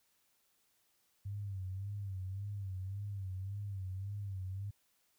sine tone with vibrato, 97.6 Hz, G2, 7 cents flat, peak -38 dBFS, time 1.25-4.71 s, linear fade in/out 10 ms, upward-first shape sine, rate 1.8 Hz, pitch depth 83 cents each way, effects white hiss -75 dBFS RMS until 5.18 s

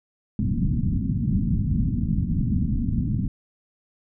white low-pass noise, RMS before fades -23 dBFS, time 0.39-3.28 s, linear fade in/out 2 ms, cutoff 240 Hz, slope 48 dB/octave, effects none

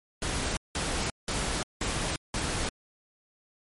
pink noise bursts, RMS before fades -30 dBFS, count 5, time 0.22-2.69 s, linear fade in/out 2 ms, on 350 ms, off 180 ms, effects MP3 48 kbps

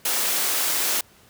white high-pass noise, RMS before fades -23 dBFS, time 0.05-1.01 s, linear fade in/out 5 ms, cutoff 290 Hz, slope 12 dB/octave, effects pink hiss -54 dBFS RMS until 1.29 s + high-pass 60 Hz 12 dB/octave

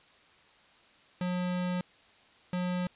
square tone bursts at uneven times, 179.9 Hz, F#3, 48 cents flat, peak -30 dBFS, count 2, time 1.21-1.81 / 2.53-2.87 s, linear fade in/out 2 ms, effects white hiss -60 dBFS RMS until 2.95 s + resampled to 8000 Hz

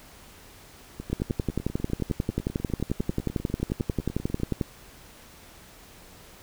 two click trains, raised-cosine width 3 ms, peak -12 / -21 dBFS, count 40 / 35, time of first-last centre 1.13-4.612 / 1-4.4 s, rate 11.2 / 10 Hz, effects pink hiss -50 dBFS RMS until 6.42 s

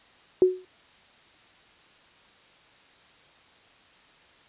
sine tone with exponential decay, 368.7 Hz, F#4, 6 cents flat, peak -11 dBFS, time 0.42-0.65 s, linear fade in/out 1 ms, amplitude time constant 48 ms, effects white hiss -56 dBFS RMS until 4.48 s + resampled to 8000 Hz

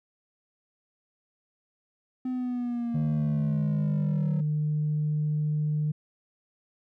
triangle linear sweep, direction down, 256 to 185 Hz, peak -25 dBFS, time 2.25-4.41 s, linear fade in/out 5 ms
sine tone, 151.2 Hz, D#3, 49 cents flat, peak -23 dBFS, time 2.94-5.92 s, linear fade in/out 10 ms
effects tanh soft clip ceiling -20 dBFS

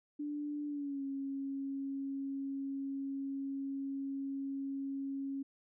sine tone with pitch glide, 293.7 to 274 Hz, D4 to C#4, 0 to -20 cents, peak -36 dBFS, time 0.19-5.43 s, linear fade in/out 10 ms, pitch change -120 cents, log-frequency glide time 0.67-1.03 s, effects none

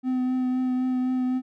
triangle tone with vibrato, 254.8 Hz, C4, 46 cents flat, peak -20 dBFS, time 0.03-1.42 s, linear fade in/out 50 ms, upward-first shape triangle, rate 3.9 Hz, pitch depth 17 cents each way, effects none

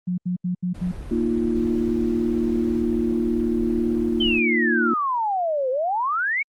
sine tone bursts, 179.7 Hz, F3, 50 cents sharp, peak -21 dBFS, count 5, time 0.07-0.92 s, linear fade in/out 10 ms, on 110 ms, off 75 ms
brown noise, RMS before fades -34 dBFS, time 0.74-4.4 s, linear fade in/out 10 ms
sine chord, Bb suspended fourth, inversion none, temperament equal, 233.1 / 311.1 / 349.2 Hz, Bb3 / Eb4 / F4, 0 / 0 / 0 cents, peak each -22 / -26 / -24 dBFS, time 1.11-4.94 s, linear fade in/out 5 ms
sine exponential two-way sweep, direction down then up, 3136 to 499.2 to 2306 Hz, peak -20 dBFS, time 4.2-6.43 s, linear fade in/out 10 ms, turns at 5.7 s
effects Opus 32 kbps

